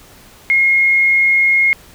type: tone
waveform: sine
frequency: 2150 Hz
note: C7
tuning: 47 cents sharp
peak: -9 dBFS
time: 0.5-1.73 s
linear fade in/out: 0 ms
effects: pink hiss -43 dBFS RMS until 1.94 s